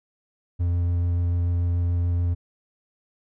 triangle tone with vibrato, 87 Hz, F2, 6 cents flat, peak -18 dBFS, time 0.59-2.35 s, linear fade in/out 20 ms, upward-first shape square, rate 6.9 Hz, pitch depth 8 cents each way, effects none

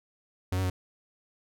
45% pulse tone with pitch steps, 91.7 / 94.3 / 91.6 Hz, F#2 / F#2 / F#2, -15 / +33 / -17 cents, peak -26 dBFS, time 0.52-0.7 s, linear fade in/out 5 ms, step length 60 ms, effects none

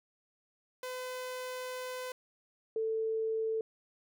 sawtooth / sine tone pair in turn, 507 / 443.8 Hz, B4 / A4, +45 / +15 cents, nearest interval major second, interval 230 cents, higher first, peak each -34 / -30 dBFS, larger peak second, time 0.83-2.12 / 2.76-3.61 s, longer first, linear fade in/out 2 ms, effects none

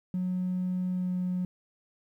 triangle tone with pitch glide, 182.6 to 181.44 Hz, F#3 to F#3, -23 to -34 cents, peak -24 dBFS, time 0.14-1.45 s, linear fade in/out 2 ms, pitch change -11 cents, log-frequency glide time 0.91-1.13 s, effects tanh soft clip ceiling -24 dBFS + 11-bit

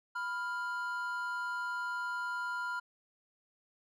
triangle tone pair together, 989 / 1400 Hz, B5 / F6, +2 / +4 cents, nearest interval tritone, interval 602 cents, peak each -37 / -34 dBFS, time 0.15-2.8 s, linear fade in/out 10 ms, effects none

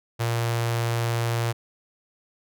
sawtooth tone with notch filter, 116.6 Hz, A#2, 1 cent sharp, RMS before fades -25 dBFS, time 0.19-1.53 s, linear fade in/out 20 ms, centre 240 Hz, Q 1.2, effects none

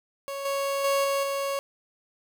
30% pulse tone with level steps, 554 Hz, C#5, 1 cent flat, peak -29 / -23 / -19 / -21 / -24 dBFS, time 0.28-1.59 s, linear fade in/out 0 ms, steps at 0.45 / 0.84 / 1.04 / 1.23 s, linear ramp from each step 5 ms, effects none

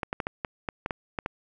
clicks, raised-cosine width 0.5 ms, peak -14 dBFS, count 10, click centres 0.032 / 0.129 / 0.202 / 0.269 / 0.448 / 0.688 / 0.861 / 0.908 / 1.188 / 1.261 s, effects none

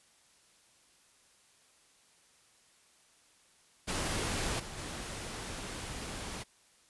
pink noise with level steps, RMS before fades -34 / -44 / -41 dBFS, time 3.87-6.44 s, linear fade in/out 20 ms, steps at 4.59 / 4.77 s, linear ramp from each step 10 ms, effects white hiss -65 dBFS RMS until 6.89 s + resampled to 24000 Hz

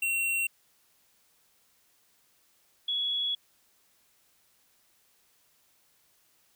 square / sine tone pair in turn, 2731 / 3367 Hz, F7 / G#7, -39 / +23 cents, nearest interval major third, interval 362 cents, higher second, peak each -27 dBFS, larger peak neither, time 0.02-0.47 / 2.88-3.35 s, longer second, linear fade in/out 5 ms, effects white hiss -67 dBFS RMS until 6.55 s

